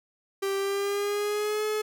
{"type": "tone with pitch glide", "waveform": "45% pulse", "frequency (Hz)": [392, 427.5], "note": ["G4", "A4"], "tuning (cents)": [0, -50], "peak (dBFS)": -26, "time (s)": [0.42, 1.82], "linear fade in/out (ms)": 10, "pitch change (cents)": 150, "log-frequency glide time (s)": [0.57, 1.65], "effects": []}